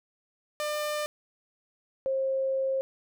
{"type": "tone pair in turn", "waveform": ["sawtooth", "sine"], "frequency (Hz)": [599, 533.6], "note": ["D5", "C5"], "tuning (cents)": [34, 34], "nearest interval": "major second", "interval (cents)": 200, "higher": "first", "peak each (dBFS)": -25, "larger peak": "neither", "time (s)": [[0.6, 1.06], [2.06, 2.81]], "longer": "second", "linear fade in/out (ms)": 0, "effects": []}